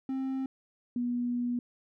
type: tone pair in turn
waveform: triangle / sine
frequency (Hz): 265.1 / 242.9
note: C4 / B3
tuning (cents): +23 / -29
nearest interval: major second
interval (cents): 152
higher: first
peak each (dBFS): -28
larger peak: neither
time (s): 0.09-0.46 / 0.96-1.59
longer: second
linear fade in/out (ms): 2
effects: none